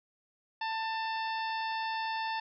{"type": "harmonic tone with a mistuned harmonic", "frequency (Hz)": 891, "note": "A5", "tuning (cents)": 22, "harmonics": [1, 2, 3, 4, 5, 6], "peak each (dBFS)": [-33, -39, -43, -45, -47, -49], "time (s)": [0.61, 2.4], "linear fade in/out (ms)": 5, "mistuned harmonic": 6, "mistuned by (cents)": -45, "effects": []}